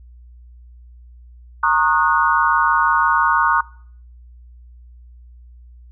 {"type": "tone cluster", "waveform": "sine", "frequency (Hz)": [926, 1092, 1238, 1463], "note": ["A#5", "C#6", "D#6", "F#6"], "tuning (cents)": [-12, -26, -9, -20], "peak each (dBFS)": -19, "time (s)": [1.63, 3.61], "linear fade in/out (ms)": 5, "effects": ["noise-tail reverb RT60 0.6 s tail -23 dB re dry", "added 60 Hz sine -40 dBFS peak until 5.91 s"]}